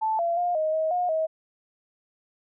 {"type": "tone with pitch steps", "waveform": "sine", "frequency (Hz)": [877, 681, 707, 625, 634, 717, 637], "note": ["A5", "F5", "F5", "D#5", "D#5", "F5", "D#5"], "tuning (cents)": [-6, -44, 21, 8, 32, 45, 41], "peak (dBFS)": -22, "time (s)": [0.01, 1.27], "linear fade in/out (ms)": 20, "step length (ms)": 180, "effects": []}